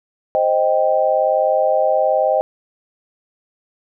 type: chord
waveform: sine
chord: C minor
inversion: none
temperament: equal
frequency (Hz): 523.3 / 622.3 / 784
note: C5 / Eb5 / G5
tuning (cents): 0 / 0 / 0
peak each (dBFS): -18 / -16 / -19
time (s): 0.35-2.41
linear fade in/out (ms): 0
effects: none